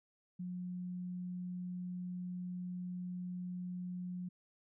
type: tone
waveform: sine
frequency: 180 Hz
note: F#3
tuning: 47 cents flat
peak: -39 dBFS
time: 0.39-4.29 s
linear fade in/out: 10 ms
effects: none